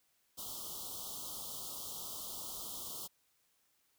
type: band-stop noise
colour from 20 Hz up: white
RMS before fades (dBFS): -44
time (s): 0.37-3.08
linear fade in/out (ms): 20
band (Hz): 1300 to 3000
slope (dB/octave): 96
effects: white hiss -75 dBFS RMS until 3.98 s